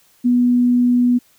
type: tone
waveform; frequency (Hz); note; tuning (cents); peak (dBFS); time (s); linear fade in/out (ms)
sine; 245; B3; -14; -11; 0.24-1.19; 20
effects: white hiss -55 dBFS RMS until 1.38 s